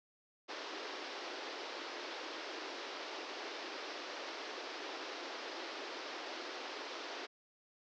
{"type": "band-pass noise", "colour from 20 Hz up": "pink", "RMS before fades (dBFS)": -45, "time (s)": [0.48, 7.27], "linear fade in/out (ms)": 20, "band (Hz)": [300, 5500], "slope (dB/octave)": 48, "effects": []}